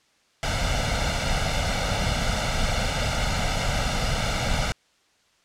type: noise with comb filter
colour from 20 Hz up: pink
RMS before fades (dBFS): -24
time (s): 0.43-4.72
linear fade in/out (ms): 0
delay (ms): 1.4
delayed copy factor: +0.75
effects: white hiss -63 dBFS RMS until 5.44 s + low-pass 6000 Hz 12 dB/octave

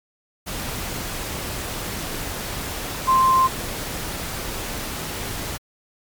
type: tone in noise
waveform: sine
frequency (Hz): 1046.5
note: C6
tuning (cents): 0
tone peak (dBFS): -13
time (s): 3.07-3.48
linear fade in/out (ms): 20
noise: pink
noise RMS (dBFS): -29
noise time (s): 0.46-5.58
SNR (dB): +13
effects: MP3 96 kbps

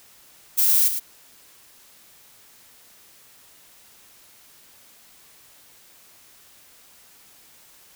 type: noise with echo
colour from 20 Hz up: violet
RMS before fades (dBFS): -18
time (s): 0.57-0.89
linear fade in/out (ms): 20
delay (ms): 110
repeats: 1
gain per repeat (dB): -8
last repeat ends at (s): 1
effects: white hiss -52 dBFS RMS until 7.95 s

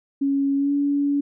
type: tone with pitch glide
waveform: sine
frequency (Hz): 277.2 to 284.5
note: C#4 to C#4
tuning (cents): 0 to +45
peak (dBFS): -18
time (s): 0.21-1.21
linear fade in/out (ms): 10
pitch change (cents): +45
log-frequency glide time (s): 0.56-0.72
effects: none

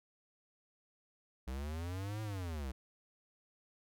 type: linear two-way sweep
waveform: square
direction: up then down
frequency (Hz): 61.74 to 110 to 61.74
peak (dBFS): -39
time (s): 1.47-2.72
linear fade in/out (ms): 10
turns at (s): 2.22
effects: none

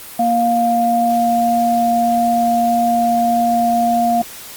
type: tone pair together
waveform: sine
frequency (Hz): 234.9 / 703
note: A#3 / F5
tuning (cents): +13 / +11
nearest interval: octave + perfect fifth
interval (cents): 1898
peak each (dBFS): -18 / -13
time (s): 0.19-4.22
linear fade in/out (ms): 5
effects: white hiss -34 dBFS RMS until 4.56 s + Opus 32 kbps

